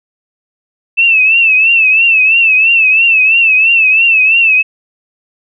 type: tone with vibrato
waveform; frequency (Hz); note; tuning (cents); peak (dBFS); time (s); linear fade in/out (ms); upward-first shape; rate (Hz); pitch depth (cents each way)
sine; 2637; E7; 0; -5; 0.97-4.63; 20; triangle; 3; 100
effects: none